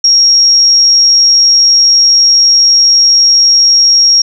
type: tone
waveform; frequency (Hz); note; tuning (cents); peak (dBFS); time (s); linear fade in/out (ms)
sine; 5588; F8; 0; -3; 0.04-4.22; 5
effects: none